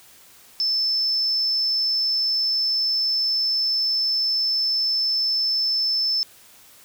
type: tone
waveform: sine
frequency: 5274 Hz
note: E8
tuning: in tune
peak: -19 dBFS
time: 0.6-6.23 s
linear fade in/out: 0 ms
effects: white hiss -50 dBFS RMS until 6.84 s